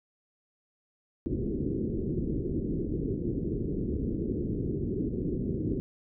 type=low-pass noise; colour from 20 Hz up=white; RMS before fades=-31 dBFS; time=1.26-5.8 s; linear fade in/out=0 ms; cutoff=400 Hz; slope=48 dB/octave; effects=none